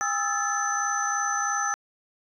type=tone cluster; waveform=sine; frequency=811 / 1275 / 1338 / 1737 / 6080 Hz; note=G#5 / D#6 / E6 / A6 / F#8; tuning=-41 / +42 / +25 / -23 / +46 cents; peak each=-30 dBFS; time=0.01-1.74 s; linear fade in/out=0 ms; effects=tanh soft clip ceiling -13 dBFS